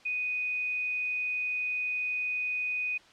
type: tone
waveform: sine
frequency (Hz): 2488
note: D#7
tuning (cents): -1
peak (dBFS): -28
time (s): 0.05-2.98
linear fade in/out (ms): 10
effects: white hiss -56 dBFS RMS until 3.12 s + low-pass 4000 Hz 12 dB/octave